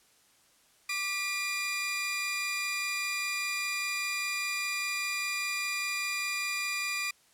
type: tone cluster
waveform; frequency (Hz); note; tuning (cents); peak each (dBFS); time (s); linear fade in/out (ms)
sawtooth; 1174 / 1965 / 2413; D6 / B6 / D7; -1 / -9 / +46; -36 / -35 / -28; 0.89-7.11; 5
effects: white hiss -64 dBFS RMS until 7.33 s + low-pass 11000 Hz 12 dB/octave